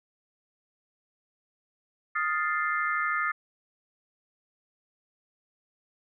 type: chord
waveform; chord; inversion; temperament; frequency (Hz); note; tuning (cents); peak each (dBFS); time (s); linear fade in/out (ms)
sine; F dominant seventh; third; equal; 1244.5 / 1396.9 / 1760 / 2093; Eb6 / F6 / A6 / C7; 0 / 0 / 0 / 0; -29 / -32 / -31 / -33; 2.15-3.32; 10
effects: none